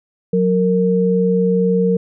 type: tone pair together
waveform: sine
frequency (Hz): 182.95 / 461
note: F#3 / A#4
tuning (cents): -19 / -19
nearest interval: octave + major third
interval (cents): 1600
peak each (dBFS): -15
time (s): 0.33-1.97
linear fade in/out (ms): 5
effects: none